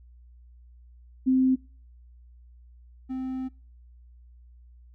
sine / triangle tone pair in turn, 260 / 260 Hz, C4 / C4, -11 / -11 cents, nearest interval unison, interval 0 cents, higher neither, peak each -18 / -27 dBFS, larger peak first, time 1.26-1.56 / 3.09-3.49 s, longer second, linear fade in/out 20 ms, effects noise-tail reverb RT60 0.4 s tail -24 dB re dry + added 60 Hz sine -49 dBFS peak until 4.94 s

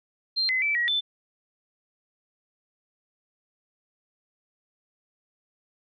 sine tone with pitch steps, 4170 / 2038 / 2319 / 1908 / 3523 Hz, C8 / C7 / D7 / A#6 / A7, -7 / -46 / -22 / +40 / +1 cents, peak -22 dBFS, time 0.36-1.01 s, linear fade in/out 20 ms, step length 130 ms, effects none

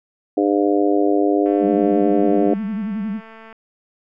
harmonic tone, 100.8 Hz, G2, 49 cents sharp, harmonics 3 / 4 / 5 / 6 / 7, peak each -17 / -19 / -23 / -25 / -24 dBFS, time 0.37-2.54 s, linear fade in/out 5 ms
click train, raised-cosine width 0.5 ms, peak -27 dBFS, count 462, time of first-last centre 1.46-3.527 s, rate 223 Hz
sine tone with vibrato, 207.7 Hz, G#3, in tune, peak -21 dBFS, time 1.59-3.21 s, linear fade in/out 50 ms, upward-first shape sine, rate 11 Hz, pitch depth 130 cents each way
effects none

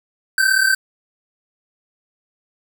square tone pair together, 1531.3 / 1568 Hz, G6 / G6, -41 / 0 cents, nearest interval unison, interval 41 cents, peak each -17 dBFS, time 0.38-0.75 s, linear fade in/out 2 ms, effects 8-bit

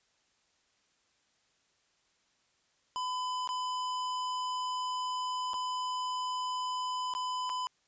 square tone with dropouts, 1006 Hz, B5, 32 cents sharp, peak -33 dBFS, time 2.96-7.67 s, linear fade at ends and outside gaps 0 ms, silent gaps 3.475-3.49 / 5.534-5.541 / 7.138-7.15 / 7.494-7.499 s, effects white hiss -72 dBFS RMS until 7.87 s + resampled to 16000 Hz

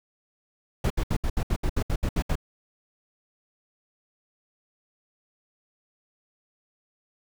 brown noise bursts, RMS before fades -24 dBFS, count 12, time 0.84-2.355 s, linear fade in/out 5 ms, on 63 ms, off 69 ms, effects none

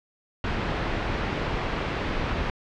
pink low-pass noise, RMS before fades -28 dBFS, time 0.44-2.5 s, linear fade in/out 2 ms, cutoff 2800 Hz, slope 12 dB/octave, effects low-pass 5000 Hz 12 dB/octave

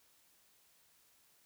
silence, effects white hiss -69 dBFS RMS until 1.45 s

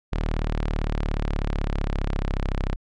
sawtooth linear sweep, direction down, 38.89 to 32.7 Hz, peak -19 dBFS, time 0.12-2.76 s, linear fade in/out 10 ms, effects low-pass 4000 Hz 12 dB/octave

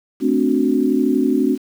sine chord, D dominant seventh, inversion second, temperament equal, 220 / 261.6 / 293.7 / 370 Hz, A3 / C4 / D4 / F#4, 0 / 0 / 0 / 0 cents, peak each -22 / -17 / -19 / -21 dBFS, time 0.2-1.58 s, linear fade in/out 50 ms, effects 7-bit

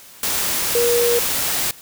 sine tone in noise, 475.9 Hz, A#4, 36 cents sharp, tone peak -15 dBFS, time 0.75-1.19 s, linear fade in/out 2 ms, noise white, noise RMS -21 dBFS, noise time 0.23-1.71 s, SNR +3 dB, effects white hiss -43 dBFS RMS until 1.81 s

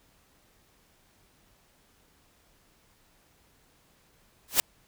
white noise with exponential growth, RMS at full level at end -17 dBFS, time 4.48-4.6 s, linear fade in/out 0 ms, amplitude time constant 24 ms, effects pink hiss -64 dBFS RMS until 4.87 s

